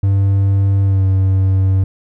triangle tone with pitch glide, 98.2 to 95.46 Hz, G2 to G2, +4 to -45 cents, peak -8 dBFS, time 0.03-1.84 s, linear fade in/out 5 ms, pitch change -49 cents, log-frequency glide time 0.83-1.05 s, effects none

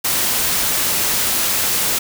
white noise, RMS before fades -18 dBFS, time 0.04-1.99 s, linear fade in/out 10 ms, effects none

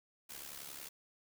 white noise with amplitude modulation, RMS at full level -45 dBFS, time 0.29-0.89 s, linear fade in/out 10 ms, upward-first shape sine, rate 70.9 Hz, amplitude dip 70%, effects none

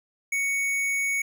triangle tone with hard clipping, 2226 Hz, C#7, 7 cents sharp, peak -25 dBFS, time 0.32-1.22 s, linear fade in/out 5 ms, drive 17 dB, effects none

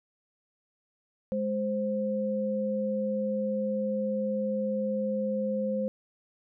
sine tone pair together, 208.3 / 523.3 Hz, G#3 / C5, +5 / 0 cents, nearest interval octave + major third, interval 1595 cents, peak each -30 / -29 dBFS, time 1.32-5.88 s, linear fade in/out 0 ms, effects none

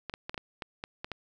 clicks, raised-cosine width 0.3 ms, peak -20 dBFS, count 9, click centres 0.097 / 0.139 / 0.295 / 0.344 / 0.378 / 0.622 / 0.839 / 1.045 / 1.117 s, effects none

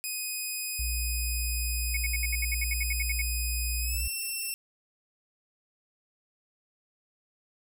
5% pulse tone with pitch glide, 2500 to 2695 Hz, D#7 to E7, +8 to +38 cents, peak -23 dBFS, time 0.04-4.54 s, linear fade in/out 0 ms, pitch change +130 cents, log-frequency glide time 3.8-4.05 s
sine tone, 61.74 Hz, B1, in tune, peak -29 dBFS, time 0.79-4.08 s, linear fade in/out 5 ms
sine tone bursts, 2217 Hz, C#7, in tune, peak -28 dBFS, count 14, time 1.94-3.218 s, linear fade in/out 5 ms, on 30 ms, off 66 ms
effects none

